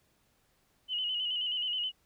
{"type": "tone with vibrato", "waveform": "sine", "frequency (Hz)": 2960, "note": "F#7", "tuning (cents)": 0, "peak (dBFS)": -30, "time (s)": [0.88, 1.92], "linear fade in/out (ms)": 50, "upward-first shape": "square", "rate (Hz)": 9.4, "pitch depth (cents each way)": 45, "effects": ["pink hiss -71 dBFS RMS until 2.05 s"]}